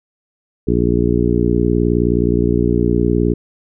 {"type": "harmonic tone", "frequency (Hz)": 59.3, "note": "A#1", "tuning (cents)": 30, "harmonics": [1, 2, 3, 4, 5, 6, 7], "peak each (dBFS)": [-20, -20, -20, -20, -20, -20, -20], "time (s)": [0.67, 3.34], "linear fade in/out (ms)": 10, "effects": []}